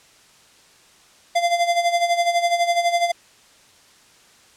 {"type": "tone with tremolo", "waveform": "square", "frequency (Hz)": 691, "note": "F5", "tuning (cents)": -19, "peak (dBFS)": -15, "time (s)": [1.35, 3.12], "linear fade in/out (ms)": 10, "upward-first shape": "sine", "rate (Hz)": 12, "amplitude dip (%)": 70, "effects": ["white hiss -52 dBFS RMS until 4.56 s", "low-pass 8000 Hz 12 dB/octave"]}